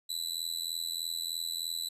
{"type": "tone with amplitude modulation", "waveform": "sawtooth", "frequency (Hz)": 3980, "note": "B7", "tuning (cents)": 13, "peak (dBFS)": -26, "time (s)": [0.09, 1.89], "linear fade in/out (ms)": 10, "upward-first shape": "sine", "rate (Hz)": 83.2, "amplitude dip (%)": 95, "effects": ["resampled to 32000 Hz"]}